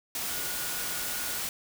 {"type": "tone in noise", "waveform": "sine", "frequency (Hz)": 1450, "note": "F#6", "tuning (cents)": -35, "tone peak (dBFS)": -43, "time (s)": [0.29, 1.38], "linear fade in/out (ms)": 2, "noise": "white", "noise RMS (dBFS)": -33, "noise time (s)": [0.15, 1.49], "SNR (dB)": -13, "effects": []}